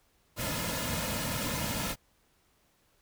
pink noise with comb filter, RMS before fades -33 dBFS, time 0.36-1.96 s, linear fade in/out 50 ms, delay 2.6 ms, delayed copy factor -0.7, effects pink hiss -69 dBFS RMS until 3.01 s

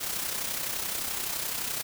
white noise with amplitude modulation, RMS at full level -30 dBFS, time 0-1.83 s, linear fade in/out 20 ms, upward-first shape sine, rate 31.7 Hz, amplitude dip 50%, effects none

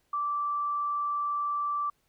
sine tone, 1167 Hz, D6, 11 cents flat, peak -27 dBFS, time 0.13-1.9 s, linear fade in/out 5 ms, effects pink hiss -72 dBFS RMS until 2.08 s

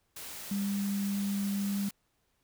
sine tone in noise, 200 Hz, G3, 35 cents sharp, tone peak -29 dBFS, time 0.51-1.89 s, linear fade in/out 5 ms, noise white, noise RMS -43 dBFS, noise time 0.16-1.91 s, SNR +11 dB, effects pink hiss -75 dBFS RMS until 2.43 s

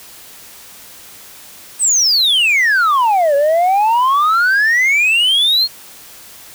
sine exponential two-way sweep, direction down then up, 8540 to 554 to 4348 Hz, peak -7 dBFS, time 1.79-5.68 s, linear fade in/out 50 ms, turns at 3.35 s, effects tanh soft clip ceiling -9 dBFS + white hiss -38 dBFS RMS until 6.54 s

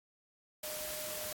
sine tone in noise, 610 Hz, D#5, 34 cents flat, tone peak -44 dBFS, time 0.63-1.33 s, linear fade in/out 5 ms, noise white, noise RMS -41 dBFS, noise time 0.63-1.33 s, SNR -6 dB, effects AAC 64 kbps

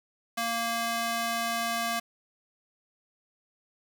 square tone with high-pass filter, 231.7 Hz, A#3, 10 cents flat, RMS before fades -30 dBFS, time 0.37-2 s, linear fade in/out 10 ms, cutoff 720 Hz, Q 0.78, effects 8-bit

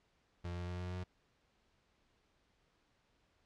35% pulse tone with pitch steps, 87.31 / 88.17 / 89.04 / 89.92 / 90.81 Hz, F2 / F2 / F2 / F#2 / F#2, 0 / +17 / +34 / -49 / -32 cents, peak -38 dBFS, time 0.44-1.04 s, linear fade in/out 10 ms, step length 120 ms, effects pink hiss -75 dBFS RMS until 3.45 s + low-pass 5000 Hz 12 dB/octave

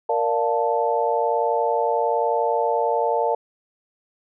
sine chord, Bb major seventh, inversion none, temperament equal, 466.2 / 587.3 / 698.5 / 880 Hz, Bb4 / D5 / F5 / A5, 0 / 0 / 0 / 0 cents, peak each -23 / -25 / -25 / -23 dBFS, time 0.09-3.35 s, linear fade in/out 5 ms, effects none

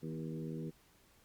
harmonic tone with a mistuned harmonic, 80.1 Hz, E2, 49 cents flat, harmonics 2 / 3 / 4 / 5 / 6, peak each -41 / -45 / -47 / -49 / -51 dBFS, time 0.02-0.71 s, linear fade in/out 20 ms, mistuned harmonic 5, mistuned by -18 cents, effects pink hiss -67 dBFS RMS until 1.24 s + Opus 48 kbps

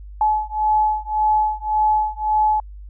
sine beating tone pair, 855 / 856.8 Hz, A5 / A5, -50 / -46 cents, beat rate 1.8 Hz, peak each -19 / -19 dBFS, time 0.21-2.6 s, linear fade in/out 2 ms, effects added 50 Hz sine -34 dBFS peak until 2.89 s

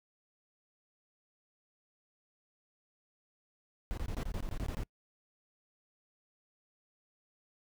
brown noise bursts, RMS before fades -36 dBFS, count 11, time 3.91-4.834 s, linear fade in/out 0 ms, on 64 ms, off 22 ms, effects noise-tail reverb RT60 0.1 s tail -26 dB re dry

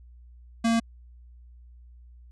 square tone, 229.1 Hz, A#3, 30 cents flat, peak -21 dBFS, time 0.64-0.8 s, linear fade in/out 10 ms, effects added 60 Hz sine -47 dBFS peak until 2.31 s + resampled to 22050 Hz

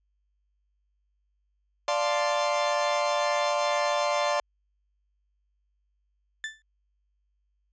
40% pulse chord, D minor seventh, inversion none, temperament equal, 587.3 / 698.5 / 880 / 1046.5 Hz, D5 / F5 / A5 / C6, 0 / 0 / 0 / 0 cents, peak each -26 / -30 / -32 / -29 dBFS, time 1.88-4.4 s, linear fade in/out 2 ms
35% pulse tone with exponential decay, 1760 Hz, A6, in tune, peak -26 dBFS, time 6.44-6.62 s, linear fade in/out 1 ms, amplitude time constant 39 ms
effects added 50 Hz sine -70 dBFS peak until 7.72 s + resampled to 16000 Hz

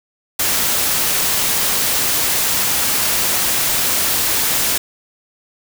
white noise, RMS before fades -17 dBFS, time 0.39-4.78 s, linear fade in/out 5 ms, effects none

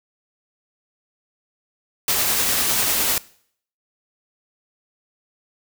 white noise with tremolo, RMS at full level -19 dBFS, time 2.08-3.18 s, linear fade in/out 2 ms, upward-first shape triangle, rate 10 Hz, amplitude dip 25%, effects noise-tail reverb RT60 0.6 s tail -21 dB re dry

